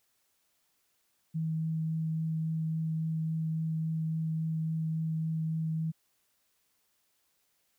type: tone with vibrato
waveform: sine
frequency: 160 Hz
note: D#3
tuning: 49 cents sharp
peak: -29 dBFS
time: 1.34-5.92 s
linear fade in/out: 20 ms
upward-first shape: triangle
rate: 3.6 Hz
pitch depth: 9 cents each way
effects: white hiss -74 dBFS RMS until 7.78 s